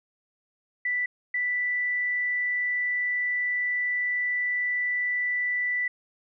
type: tone pair in turn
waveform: sine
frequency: 1975.5 / 1975.5 Hz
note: B6 / B6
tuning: 0 / 0 cents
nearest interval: unison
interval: 0 cents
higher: neither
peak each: -24 dBFS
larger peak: neither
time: 0.85-1.06 / 1.34-5.88 s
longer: second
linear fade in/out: 5 ms
effects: none